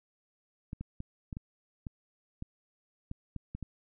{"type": "clicks", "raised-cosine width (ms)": 5, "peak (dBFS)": -26, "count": 11, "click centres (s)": [0.731, 0.81, 1.004, 1.328, 1.369, 1.868, 2.424, 3.114, 3.363, 3.55, 3.627], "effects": []}